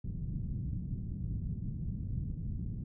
white low-pass noise, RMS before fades -37 dBFS, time 0.04-2.84 s, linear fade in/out 5 ms, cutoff 170 Hz, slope 24 dB/octave, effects none

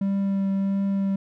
triangle tone with vibrato, 196 Hz, G3, in tune, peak -19 dBFS, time 0.01-1.16 s, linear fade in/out 5 ms, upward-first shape triangle, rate 1.5 Hz, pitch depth 13 cents each way, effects none

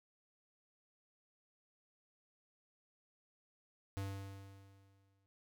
square tone with exponential decay, 98 Hz, G2, in tune, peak -38 dBFS, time 3.97-5.26 s, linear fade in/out 0 ms, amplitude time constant 280 ms, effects none

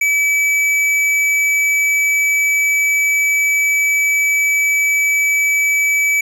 triangle tone with hard clipping, 2296 Hz, D7, 40 cents flat, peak -14 dBFS, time 0.01-6.21 s, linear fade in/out 5 ms, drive 14 dB, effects none

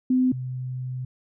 sine tone pair in turn, 255.4 / 127.7 Hz, C4 / C3, -42 / -42 cents, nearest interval octave, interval 1200 cents, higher first, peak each -17 / -28 dBFS, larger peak first, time 0.1-0.32 / 0.32-1.05 s, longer second, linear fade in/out 5 ms, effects none

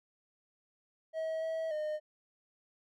triangle tone with pitch steps, 641 / 646 / 611 Hz, E5 / E5 / D#5, -49 / -35 / -32 cents, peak -31 dBFS, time 1.13-2 s, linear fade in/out 50 ms, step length 290 ms, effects none

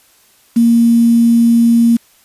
sine tone with quantisation, 233.1 Hz, A#3, in tune, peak -6 dBFS, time 0.56-1.97 s, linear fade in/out 10 ms, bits 5, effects white hiss -50 dBFS RMS until 2.24 s + resampled to 32000 Hz

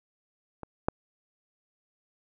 clicks, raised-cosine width 1 ms, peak -24 / -10 dBFS, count 2, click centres 0.633 / 0.885 s, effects none

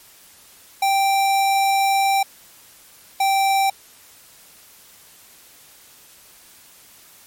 square tone pair in turn, 784 / 781.1 Hz, G5 / G5, 0 / -6 cents, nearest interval unison, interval 6 cents, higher first, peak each -16 dBFS, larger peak neither, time 0.82-2.23 / 3.2-3.7 s, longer first, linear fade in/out 5 ms, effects white hiss -48 dBFS RMS until 7.26 s + MP3 64 kbps

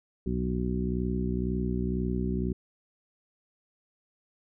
harmonic tone with a mistuned harmonic, 62 Hz, B1, 7 cents sharp, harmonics 1 / 2 / 3 / 4 / 5 / 6, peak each -32 / -36 / -31 / -34 / -40 / -35 dBFS, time 0.26-2.53 s, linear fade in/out 5 ms, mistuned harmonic 1, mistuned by +73 cents, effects none

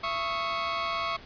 sawtooth tone cluster, 672 / 1104 / 1268 Hz, E5 / C#6 / D#6, +33 / -7 / +32 cents, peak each -31 / -26 / -32 dBFS, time 0.03-1.17 s, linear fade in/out 10 ms, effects pink hiss -48 dBFS RMS until 1.25 s + resampled to 11025 Hz

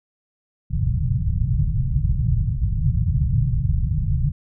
white low-pass noise, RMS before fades -20 dBFS, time 0.7-4.32 s, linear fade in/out 10 ms, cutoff 150 Hz, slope 48 dB/octave, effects none

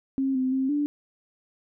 sine tone with pitch steps, 268.6 / 258.8 / 264.8 / 291.9 Hz, C4 / C4 / C4 / D4, +46 / -19 / +21 / -10 cents, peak -22 dBFS, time 0.18-0.86 s, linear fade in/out 0 ms, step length 170 ms, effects none

